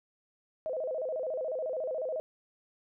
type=tone with vibrato; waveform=sine; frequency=570 Hz; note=C#5; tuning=48 cents sharp; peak=-31 dBFS; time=0.66-2.2 s; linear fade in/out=0 ms; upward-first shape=square; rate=14 Hz; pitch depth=180 cents each way; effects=none